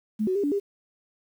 sine tone with pitch steps, 214.9 / 373 / 402.7 / 288.5 / 401.8 Hz, A3 / F#4 / G4 / D4 / G4, -41 / +14 / +47 / -31 / +43 cents, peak -22 dBFS, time 0.19-0.6 s, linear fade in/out 20 ms, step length 82 ms, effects 9-bit

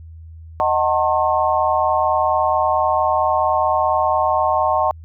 sine chord, D# diminished seventh, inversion none, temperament just, 622.3 / 746.7 / 896 / 1075.3 Hz, D#5 / F#5 / A5 / C6, 0 / +16 / +31 / +47 cents, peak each -20 dBFS, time 0.6-4.91 s, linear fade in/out 0 ms, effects added 81 Hz sine -35 dBFS peak until 5.04 s

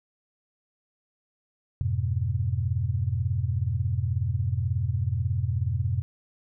sine chord, F diminished, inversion none, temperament equal with one note detuned, 87.31 / 103.83 / 125.85 Hz, F2 / Ab2 / Cb3, 0 / 0 / +33 cents, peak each -28 dBFS, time 1.81-6.02 s, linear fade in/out 0 ms, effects none

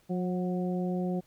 harmonic tone with a mistuned harmonic, 180.3 Hz, F#3, 45 cents flat, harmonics 1 / 2 / 3 / 4, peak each -29 / -35 / -39 / -41 dBFS, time 0.09-1.21 s, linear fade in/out 20 ms, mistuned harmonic 4, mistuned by +30 cents, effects pink hiss -66 dBFS RMS until 1.26 s

